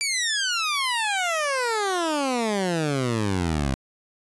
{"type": "exponential sweep", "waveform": "15% pulse", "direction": "down", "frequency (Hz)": [2349, 64.6], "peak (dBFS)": -16, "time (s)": [0.01, 3.74], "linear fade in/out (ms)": 0, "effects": ["resampled to 24000 Hz"]}